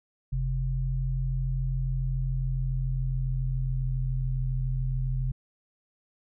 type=tone pair together; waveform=sine; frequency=43.65 / 130.81 Hz; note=F1 / C3; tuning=0 / 0 cents; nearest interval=octave + perfect fifth; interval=1900 cents; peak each=-28 dBFS; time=0.32-5.32 s; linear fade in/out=10 ms; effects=none